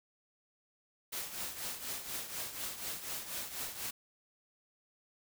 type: noise with tremolo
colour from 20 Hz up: white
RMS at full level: -38 dBFS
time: 1.12-3.91 s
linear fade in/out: 10 ms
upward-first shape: triangle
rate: 4.1 Hz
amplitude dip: 70%
effects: none